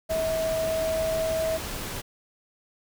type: tone in noise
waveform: sine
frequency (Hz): 644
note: E5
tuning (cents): -41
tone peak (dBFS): -24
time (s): 0.09-1.58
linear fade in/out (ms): 20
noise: pink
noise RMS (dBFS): -34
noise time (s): 0.09-2.02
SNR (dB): +7
effects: none